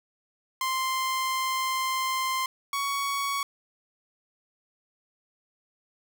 sawtooth tone pair in turn, 1046 / 1118.3 Hz, C6 / C#6, -1 / +15 cents, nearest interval minor second, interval 116 cents, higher second, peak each -22 / -23 dBFS, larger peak first, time 0.61-2.46 / 2.73-3.43 s, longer first, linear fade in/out 2 ms, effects none

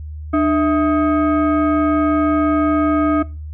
sine tone with frequency modulation, 299.1 Hz, D4, 32 cents sharp, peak -12 dBFS, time 0.33-3.23 s, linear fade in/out 10 ms, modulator 954 Hz, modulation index 0.81, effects noise-tail reverb RT60 0.3 s tail -21 dB re dry + added 76 Hz sine -27 dBFS peak until 3.53 s

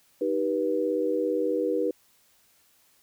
sine chord, Eb augmented, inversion none, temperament just, 311.1 / 388.9 / 486.1 Hz, Eb4 / G4 / B4, 0 / -14 / -28 cents, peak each -29 / -29 / -26 dBFS, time 0.21-1.91 s, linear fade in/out 5 ms, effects white hiss -63 dBFS RMS until 3.02 s

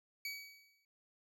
25% pulse tone with exponential decay, 2271 Hz, C#7, 41 cents sharp, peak -34 dBFS, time 0.25-0.85 s, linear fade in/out 2 ms, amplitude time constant 130 ms, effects none

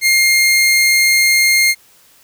sawtooth tone, 2123 Hz, C7, 25 cents sharp, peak -6 dBFS, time 0.01-1.75 s, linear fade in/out 50 ms, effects white hiss -49 dBFS RMS until 2.23 s

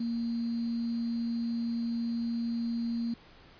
sine tone with sample-and-hold, 233.2 Hz, A#3, 1 cent sharp, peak -29 dBFS, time 0-3.14 s, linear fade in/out 5 ms, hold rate 4410 Hz, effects pink hiss -56 dBFS RMS until 3.59 s + resampled to 11025 Hz

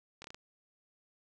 slowing click train, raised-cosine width 0.2 ms, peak -29 dBFS, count 5, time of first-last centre 0.22-0.345 s, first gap 23 ms, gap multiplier 1.21, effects none

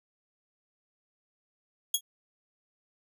15% pulse tone with exponential decay, 3322 Hz, G#7, in tune, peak -13 dBFS, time 1.94-2.01 s, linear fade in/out 5 ms, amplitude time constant 15 ms, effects none

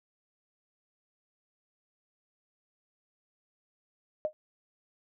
sine tone with exponential decay, 614 Hz, D#5, 23 cents flat, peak -23 dBFS, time 4.25-4.33 s, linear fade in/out 0 ms, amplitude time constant 17 ms, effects none

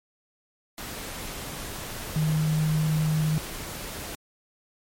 sine tone in noise, 155.56 Hz, D#3, in tune, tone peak -21 dBFS, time 2.16-3.38 s, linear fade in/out 0 ms, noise pink, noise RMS -36 dBFS, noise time 0.78-4.15 s, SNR +12 dB, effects MP3 64 kbps

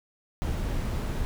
brown noise, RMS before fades -29 dBFS, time 0.42-1.25 s, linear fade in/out 0 ms, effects none

